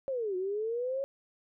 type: linear two-way sweep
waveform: sine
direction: down then up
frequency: 554.4 to 360 to 554.4 Hz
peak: -30 dBFS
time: 0.08-1.04 s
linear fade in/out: 0 ms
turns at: 0.36 s
effects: none